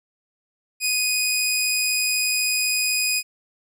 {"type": "tone", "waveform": "15% pulse", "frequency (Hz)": 2489, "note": "D#7", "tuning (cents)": 0, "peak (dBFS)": -13, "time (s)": [0.8, 3.23], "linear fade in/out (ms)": 50, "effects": []}